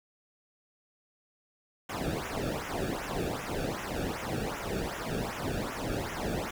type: noise with flanger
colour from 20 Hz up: brown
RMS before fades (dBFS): -34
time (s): 1.89-6.51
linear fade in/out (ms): 5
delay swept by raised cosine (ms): 0.22 to 1.01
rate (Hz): 2.6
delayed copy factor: -0.95
effects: none